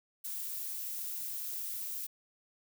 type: noise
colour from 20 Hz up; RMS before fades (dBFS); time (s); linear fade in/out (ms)
violet; -39; 0.24-2.07; 10
effects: none